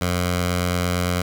10% pulse tone with notch filter, 88.8 Hz, F2, 29 cents sharp, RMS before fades -22 dBFS, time 0.01-1.22 s, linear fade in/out 5 ms, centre 330 Hz, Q 1.1, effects 7-bit

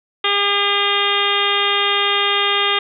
harmonic tone, 404.2 Hz, G#4, 47 cents flat, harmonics 1 / 2 / 3 / 4 / 5 / 6 / 7 / 8 / 9, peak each -24 / -26 / -21 / -27 / -23 / -26 / -24 / -21 / -23 dBFS, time 0.24-2.79 s, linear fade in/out 5 ms, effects none

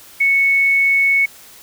sine tone, 2211 Hz, C#7, 5 cents flat, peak -11 dBFS, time 0.2-1.26 s, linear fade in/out 10 ms, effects white hiss -42 dBFS RMS until 1.62 s

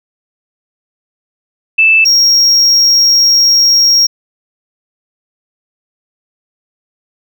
sine / triangle tone pair in turn, 2637 / 5588 Hz, E7 / F8, 0 / 0 cents, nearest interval octave + minor second, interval 1300 cents, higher second, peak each -4 dBFS, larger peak neither, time 1.78-2.05 / 2.05-4.07 s, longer second, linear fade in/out 10 ms, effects none

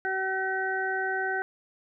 harmonic tone, 380.4 Hz, F#4, 48 cents sharp, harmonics 1 / 2 / 4 / 5, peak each -33 / -32 / -29 / -38 dBFS, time 0.05-1.42 s, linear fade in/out 0 ms, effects none

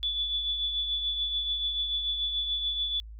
sine tone with tremolo, 3454 Hz, A7, 33 cents flat, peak -25 dBFS, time 0.03-3 s, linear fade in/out 0 ms, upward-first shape triangle, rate 6.9 Hz, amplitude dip 50%, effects added 54 Hz sine -41 dBFS peak until 3.19 s

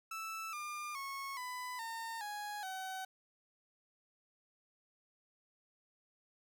30% pulse tone with pitch steps, 1318.5 / 1202.1 / 1096 / 999.2 / 911 / 830.6 / 757.3 Hz, E6 / D6 / C#6 / B5 / A#5 / G#5 / F#5, 0 / +40 / -20 / +20 / -40 / 0 / +40 cents, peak -38 dBFS, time 0.11-3.05 s, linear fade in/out 5 ms, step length 420 ms, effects none

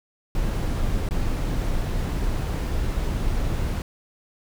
brown noise with dropouts, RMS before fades -24 dBFS, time 0.35-3.82 s, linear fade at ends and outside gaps 1 ms, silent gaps 1.089-1.109 s, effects none

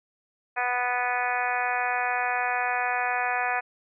harmonic tone, 246.9 Hz, B3, in tune, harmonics 2 / 3 / 4 / 5 / 6 / 7 / 8 / 9 / 10, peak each -39 / -28 / -33 / -35 / -33 / -31 / -36 / -37 / -34 dBFS, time 0.56-3.61 s, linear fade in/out 20 ms, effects none

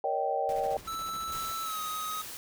sine chord, Eb dominant seventh, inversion second, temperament just, 466.7 / 560 / 622.3 / 777.8 Hz, Bb4 / Db5 / Eb5 / G5, +2 / +18 / 0 / -14 cents, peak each -35 / -33 / -34 / -30 dBFS, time 0.04-0.77 s, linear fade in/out 2 ms
pink noise with tremolo, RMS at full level -46 dBFS, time 0.49-1.52 s, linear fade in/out 0 ms, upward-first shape square, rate 14 Hz, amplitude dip 40%
square tone with pitch glide, 1318.5 to 1259.7 Hz, E6 to D#6, 0 to +21 cents, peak -34 dBFS, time 0.87-2.22 s, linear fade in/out 10 ms, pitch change -79 cents, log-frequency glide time 1.62-1.8 s
white noise, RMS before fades -42 dBFS, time 1.32-2.37 s, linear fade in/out 0 ms
effects none

